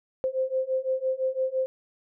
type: beating tone pair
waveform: sine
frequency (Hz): 519 / 524.9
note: C5 / C5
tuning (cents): -14 / +5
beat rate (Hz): 5.9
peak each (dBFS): -28 / -27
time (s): 0.24-1.66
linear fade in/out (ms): 0
effects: none